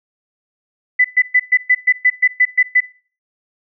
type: tone bursts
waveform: sine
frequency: 1998 Hz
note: B6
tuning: 20 cents sharp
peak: -8 dBFS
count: 11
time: 0.99-2.806 s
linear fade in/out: 10 ms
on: 56 ms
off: 120 ms
effects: noise-tail reverb RT60 0.4 s tail -19 dB re dry